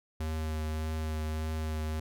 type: tone with vibrato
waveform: square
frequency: 78.3 Hz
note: D#2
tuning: 11 cents sharp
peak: -32 dBFS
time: 0.2-2 s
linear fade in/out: 5 ms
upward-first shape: triangle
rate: 1.7 Hz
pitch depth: 16 cents each way
effects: none